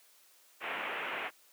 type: low-pass noise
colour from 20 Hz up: white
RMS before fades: -37 dBFS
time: 0.6-1.31 s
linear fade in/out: 50 ms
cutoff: 2800 Hz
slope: 48 dB/octave
effects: white hiss -63 dBFS RMS until 1.52 s + high-pass 400 Hz 12 dB/octave